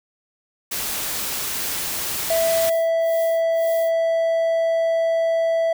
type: noise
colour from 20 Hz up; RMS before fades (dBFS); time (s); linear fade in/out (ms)
white; -26; 0.71-2.7; 10
type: noise with tremolo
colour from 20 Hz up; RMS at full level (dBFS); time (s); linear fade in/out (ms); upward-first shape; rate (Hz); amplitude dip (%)
violet; -35; 1.5-3.93; 50; sine; 1.9; 100
type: tone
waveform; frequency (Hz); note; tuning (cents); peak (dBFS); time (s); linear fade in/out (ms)
triangle; 659.3; E5; 0; -15; 2.3-5.73; 5
effects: none